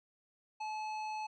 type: tone with hard clipping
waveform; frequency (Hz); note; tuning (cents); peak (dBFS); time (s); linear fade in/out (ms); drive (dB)
triangle; 861; A5; -38; -39; 0.6-1.27; 10; 15
effects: resampled to 24000 Hz